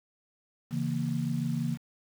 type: chord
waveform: sine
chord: A# diminished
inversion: first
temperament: equal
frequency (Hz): 138.59 / 164.81 / 233.1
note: C#3 / E3 / A#3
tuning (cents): 0 / 0 / 0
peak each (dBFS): -32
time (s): 0.7-1.78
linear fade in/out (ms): 50
effects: 8-bit